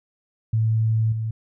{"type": "tone with level steps", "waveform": "sine", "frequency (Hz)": 111.1, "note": "A2", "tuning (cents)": 17, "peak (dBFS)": [-17, -23], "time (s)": [0.53, 1.31], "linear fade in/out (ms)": 5, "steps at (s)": 1.12, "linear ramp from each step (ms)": 5, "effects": []}